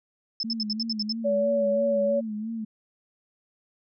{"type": "tone bursts", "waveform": "sine", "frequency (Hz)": 5250, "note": "E8", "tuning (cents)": -8, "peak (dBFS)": -25, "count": 8, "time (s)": [0.4, 1.125], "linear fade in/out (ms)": 2, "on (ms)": 32, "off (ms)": 67}
{"type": "tone with vibrato", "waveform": "sine", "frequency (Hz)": 219.5, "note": "A3", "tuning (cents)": -4, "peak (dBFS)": -29, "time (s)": [0.44, 2.65], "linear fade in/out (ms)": 10, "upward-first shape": "sine", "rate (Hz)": 3, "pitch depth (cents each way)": 74}
{"type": "tone with pitch glide", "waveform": "sine", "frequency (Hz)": [570, 565.1], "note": ["C#5", "C#5"], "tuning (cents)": [48, 33], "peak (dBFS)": -21, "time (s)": [1.24, 2.21], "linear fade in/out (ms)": 20, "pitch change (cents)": -15, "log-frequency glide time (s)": [1.42, 1.69]}
{"effects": []}